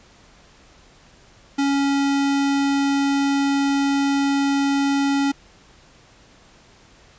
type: tone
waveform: square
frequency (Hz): 278.6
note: C#4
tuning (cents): +9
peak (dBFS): -18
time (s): 1.58-5.32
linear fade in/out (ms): 10
effects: pink hiss -51 dBFS RMS until 7.18 s + resampled to 16000 Hz